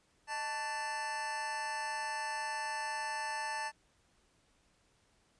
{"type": "tone with amplitude modulation", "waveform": "25% pulse", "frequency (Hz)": 882, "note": "A5", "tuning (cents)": 4, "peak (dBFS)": -29, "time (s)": [0.27, 3.72], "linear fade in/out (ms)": 50, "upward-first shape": "sine", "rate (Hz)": 262, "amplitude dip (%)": 65, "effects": ["pink hiss -71 dBFS RMS until 5.39 s", "resampled to 22050 Hz"]}